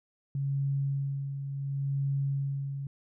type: tone with tremolo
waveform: sine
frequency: 138.59 Hz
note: C#3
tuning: in tune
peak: -26 dBFS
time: 0.35-2.87 s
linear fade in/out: 2 ms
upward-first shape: sine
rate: 0.7 Hz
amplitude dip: 55%
effects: none